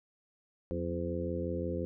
harmonic tone with a mistuned harmonic, 85.7 Hz, F2, 32 cents flat, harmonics 1 / 2 / 3 / 4 / 5 / 6, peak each -38 / -39 / -41 / -39 / -41 / -38 dBFS, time 0.71-1.85 s, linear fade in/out 0 ms, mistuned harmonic 2, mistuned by +64 cents, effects none

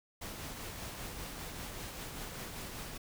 pink noise with tremolo, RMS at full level -42 dBFS, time 0.21-2.98 s, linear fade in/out 10 ms, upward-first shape triangle, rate 5.1 Hz, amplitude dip 35%, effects none

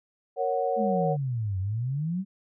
sine chord, F# major, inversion first, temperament equal, 466.2 / 554.4 / 740 Hz, A#4 / C#5 / F#5, 0 / 0 / 0 cents, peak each -29 / -28 / -28 dBFS, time 0.36-1.17 s, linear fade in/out 50 ms
sine exponential two-way sweep, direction down then up, 227.3 to 91.8 to 198.9 Hz, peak -26 dBFS, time 0.76-2.25 s, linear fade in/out 50 ms, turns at 1.59 s
effects none

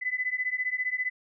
sine beating tone pair, 2000 / 2015 Hz, B6 / B6, +21 / +34 cents, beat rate 15 Hz, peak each -30 dBFS, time 0.01-1.1 s, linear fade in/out 20 ms, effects none

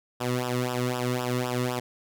sawtooth tone with flanger, 124.4 Hz, B2, 13 cents sharp, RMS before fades -28 dBFS, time 0.2-1.8 s, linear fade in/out 10 ms, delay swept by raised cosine 0.46 to 1.3 ms, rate 3.9 Hz, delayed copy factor -1, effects none

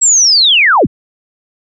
sine linear sweep, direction down, 7800 to 49 Hz, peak -5 dBFS, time 0.01-0.87 s, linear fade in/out 20 ms, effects none

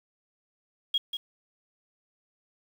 sine tone with echo, 3280 Hz, G#7, 22 cents flat, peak -22 dBFS, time 0.94-0.98 s, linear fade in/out 5 ms, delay 190 ms, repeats 1, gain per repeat -8 dB, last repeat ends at 1.17 s, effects 8-bit

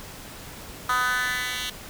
10% pulse tone with high-pass filter sweep, 250.1 Hz, B3, 22 cents sharp, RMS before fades -26 dBFS, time 0.89-1.7 s, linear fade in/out 5 ms, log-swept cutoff 1200 to 2700 Hz, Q 3.6, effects pink hiss -41 dBFS RMS until 1.89 s

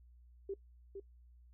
sine tone with echo, 392.9 Hz, G4, 4 cents sharp, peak -37 dBFS, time 0.49-0.54 s, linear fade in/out 5 ms, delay 460 ms, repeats 1, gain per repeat -6 dB, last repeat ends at 1 s, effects noise-tail reverb RT60 0.1 s tail -20 dB re dry + added 60 Hz sine -58 dBFS peak until 1.53 s

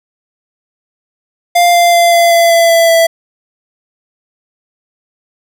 square tone with pitch steps, 698.5 / 693.3 / 688.1 / 682.9 / 677.8 / 672.8 / 667.7 / 662.7 Hz, F5 / F5 / F5 / F5 / E5 / E5 / E5 / E5, 0 / -13 / -26 / -39 / +48 / +35 / +22 / +9 cents, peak -6 dBFS, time 1.55-3.07 s, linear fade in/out 10 ms, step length 190 ms, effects none

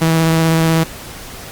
sawtooth tone with vibrato, 162.6 Hz, E3, 23 cents flat, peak -7 dBFS, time 0.01-0.84 s, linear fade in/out 10 ms, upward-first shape square, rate 16 Hz, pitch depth 9 cents each way, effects pink hiss -32 dBFS RMS until 1.51 s + Opus 48 kbps

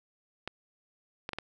clicks, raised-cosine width 0.3 ms, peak -19 dBFS, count 4, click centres 0.476 / 1.291 / 1.333 / 1.386 s, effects none

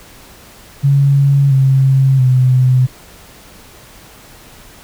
sine tone with pitch steps, 139.6 / 134.1 / 128 Hz, C#3 / C3 / C3, +13 / +43 / -38 cents, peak -7 dBFS, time 0.83-2.87 s, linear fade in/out 20 ms, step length 680 ms, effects pink hiss -40 dBFS RMS until 4.83 s

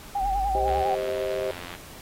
sine tone with vibrato, 784 Hz, G5, in tune, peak -23 dBFS, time 0.15-0.95 s, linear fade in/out 5 ms, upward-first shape sine, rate 10 Hz, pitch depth 63 cents each way
sine exponential sweep, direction up, 41.33 to 73.42 Hz, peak -29 dBFS, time 0.19-0.85 s, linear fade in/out 50 ms
sine chord, C minor, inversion second, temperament just, 392.4 / 523.3 / 627.9 Hz, G4 / C5 / Eb5, +2 / 0 / +16 cents, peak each -30 dBFS, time 0.55-1.51 s, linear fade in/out 0 ms
click train, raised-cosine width 0.3 ms, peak -22 dBFS, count 95, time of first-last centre 0.68-1.751 s, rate 87.8 Hz
effects pink hiss -45 dBFS RMS until 2.01 s + AAC 48 kbps

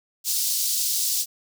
pink high-pass noise, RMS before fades -24 dBFS, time 0.24-1.26 s, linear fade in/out 50 ms, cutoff 4500 Hz, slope 24 dB/octave, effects none

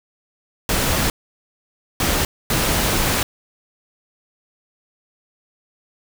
pink noise bursts at uneven times, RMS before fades -19 dBFS, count 3, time 0.69-1.1 / 2-2.25 / 2.5-3.23 s, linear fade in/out 2 ms, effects none

